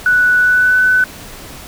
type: tone with pitch glide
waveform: sine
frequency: 1480 to 1504.1 Hz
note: F#6 to F#6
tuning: 0 to +28 cents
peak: -8 dBFS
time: 0.06-1.04 s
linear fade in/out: 2 ms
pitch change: +28 cents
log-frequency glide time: 0.39-0.82 s
effects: pink hiss -33 dBFS RMS until 1.67 s